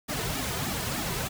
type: noise with flanger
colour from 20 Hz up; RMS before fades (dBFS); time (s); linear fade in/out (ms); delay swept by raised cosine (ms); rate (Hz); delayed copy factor
pink; -31; 0.08-1.29; 20; 1.9 to 3.7; 3.3; -0.8
effects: none